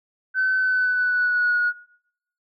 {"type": "tone with pitch glide", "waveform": "sine", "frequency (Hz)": [1524, 1450.1], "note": ["G6", "F#6"], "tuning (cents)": [-49, -35], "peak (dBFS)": -17, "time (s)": [0.34, 1.73], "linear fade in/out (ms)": 50, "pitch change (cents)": -86, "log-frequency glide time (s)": [0.56, 1.59], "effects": ["noise-tail reverb RT60 0.7 s tail -19 dB re dry", "tanh soft clip ceiling -13 dBFS"]}